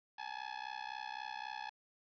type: tone with amplitude modulation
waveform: sawtooth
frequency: 851 Hz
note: G#5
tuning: 42 cents sharp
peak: -34 dBFS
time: 0.18-1.7 s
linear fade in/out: 10 ms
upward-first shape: sine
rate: 63.8 Hz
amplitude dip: 100%
effects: resampled to 11025 Hz + 10-bit